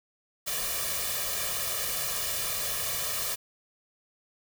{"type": "noise with comb filter", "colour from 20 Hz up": "white", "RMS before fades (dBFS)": -31, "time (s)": [0.46, 3.36], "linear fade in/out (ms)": 20, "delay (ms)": 1.7, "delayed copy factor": 0.9, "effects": []}